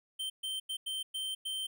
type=tone bursts at uneven times; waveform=square; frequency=3116 Hz; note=G7; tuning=11 cents flat; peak=-35 dBFS; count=6; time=0.19-0.3 / 0.43-0.6 / 0.69-0.77 / 0.86-1.03 / 1.14-1.35 / 1.45-1.67 s; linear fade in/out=10 ms; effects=none